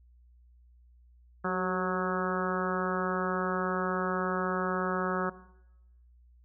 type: harmonic tone with a mistuned harmonic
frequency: 183.6 Hz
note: F#3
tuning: 13 cents flat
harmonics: 1 / 2 / 3 / 4 / 5 / 6 / 7 / 8 / 9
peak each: -33 / -35 / -37 / -39 / -40 / -38 / -35 / -39 / -41 dBFS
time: 1.44-5.3 s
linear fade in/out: 10 ms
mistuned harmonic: 2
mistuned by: +40 cents
effects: noise-tail reverb RT60 0.9 s tail -17 dB re dry + added 60 Hz sine -56 dBFS peak until 6.44 s